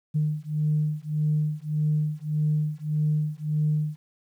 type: beating tone pair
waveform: sine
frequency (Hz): 151.2 / 152.9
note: D#3 / D#3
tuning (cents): -49 / -30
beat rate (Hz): 1.7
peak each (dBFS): -25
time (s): 0.14-3.97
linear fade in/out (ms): 20
effects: tanh soft clip ceiling -15 dBFS + 10-bit